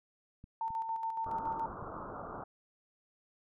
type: clicks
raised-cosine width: 5 ms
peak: -38 dBFS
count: 8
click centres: 0.441 / 0.705 / 1.264 / 1.392 / 1.477 / 1.701 / 1.826 / 1.97 s
type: tone with tremolo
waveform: sine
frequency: 900 Hz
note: A5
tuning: 39 cents sharp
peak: -32 dBFS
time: 0.61-1.66 s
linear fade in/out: 2 ms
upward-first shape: square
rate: 7.1 Hz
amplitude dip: 45%
type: low-pass noise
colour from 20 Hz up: white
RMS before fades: -44 dBFS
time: 1.26-2.44 s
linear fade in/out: 5 ms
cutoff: 1400 Hz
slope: 96 dB/octave
effects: none